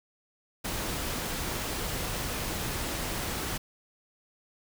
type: noise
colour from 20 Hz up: pink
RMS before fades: -33 dBFS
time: 0.64-3.58 s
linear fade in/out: 10 ms
effects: none